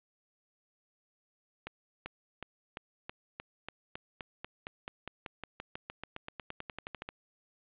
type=accelerating click train; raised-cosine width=0.3 ms; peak=-23 dBFS; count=30; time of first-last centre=1.67-7.09 s; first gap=390 ms; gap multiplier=0.94; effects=resampled to 8000 Hz + 9-bit